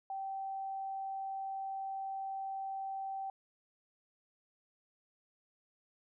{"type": "tone", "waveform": "sine", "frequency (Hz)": 776, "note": "G5", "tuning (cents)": -18, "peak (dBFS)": -37, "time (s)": [0.1, 3.3], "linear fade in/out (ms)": 2, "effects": []}